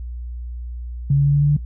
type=tone with pitch steps; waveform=sine; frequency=140 / 141.3 / 142.61 / 143.94 / 145.27 / 146.62 Hz; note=C#3 / C#3 / C#3 / D3 / D3 / D3; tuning=+18 / +34 / +49 / -34 / -19 / -3 cents; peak=-12 dBFS; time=1.1-1.568 s; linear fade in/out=5 ms; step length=78 ms; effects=noise-tail reverb RT60 0.1 s tail -19 dB re dry + added 60 Hz sine -27 dBFS peak until 1.65 s